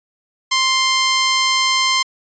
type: tone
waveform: 10% pulse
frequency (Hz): 1050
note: C6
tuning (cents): +6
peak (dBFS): -5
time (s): 0.51-2.03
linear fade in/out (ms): 10
effects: resampled to 16000 Hz